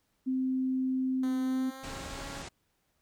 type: tone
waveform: sine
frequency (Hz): 260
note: C4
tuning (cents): -11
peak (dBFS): -27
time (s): 0.26-1.71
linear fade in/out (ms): 20
type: tone with pitch glide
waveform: 10% pulse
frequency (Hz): 257 to 277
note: C4 to C#4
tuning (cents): -31 to -1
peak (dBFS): -35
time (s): 1.23-2.42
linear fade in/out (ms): 2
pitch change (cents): +130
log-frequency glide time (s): 1.41-2.29
type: low-pass noise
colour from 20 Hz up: pink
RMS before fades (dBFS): -42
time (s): 1.83-2.49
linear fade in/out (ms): 10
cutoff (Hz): 8800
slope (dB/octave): 48
effects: pink hiss -75 dBFS RMS until 3.01 s